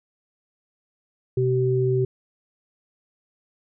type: tone pair together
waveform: sine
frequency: 127.2 / 382.5 Hz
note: C3 / G4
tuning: -48 / -42 cents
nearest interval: octave + perfect fifth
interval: 1906 cents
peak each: -21 dBFS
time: 1.37-2.05 s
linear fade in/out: 5 ms
effects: none